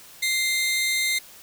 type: tone pair together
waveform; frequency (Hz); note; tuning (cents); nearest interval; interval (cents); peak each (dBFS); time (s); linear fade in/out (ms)
sawtooth; 2093 / 3721; C7 / A#7; 0 / -4; minor seventh; 996; -19 / -25; 0.22-1.19; 10
effects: white hiss -47 dBFS RMS until 1.42 s